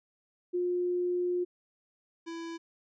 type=tone pair in turn; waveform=sine / square; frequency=356.2 / 332.5 Hz; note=F4 / E4; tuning=+34 / +15 cents; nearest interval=minor second; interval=119 cents; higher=first; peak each=-27 / -38 dBFS; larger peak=first; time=0.53-1.45 / 2.26-2.58 s; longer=first; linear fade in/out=20 ms; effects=resampled to 16000 Hz